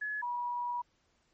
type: tone pair in turn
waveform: sine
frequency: 1700 / 968.2 Hz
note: G#6 / B5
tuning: +40 / -35 cents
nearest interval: minor seventh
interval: 975 cents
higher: first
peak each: -33 / -32 dBFS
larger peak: second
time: 0.01-0.22 / 0.22-0.82 s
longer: second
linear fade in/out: 10 ms
effects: pink hiss -73 dBFS RMS until 1.33 s + MP3 32 kbps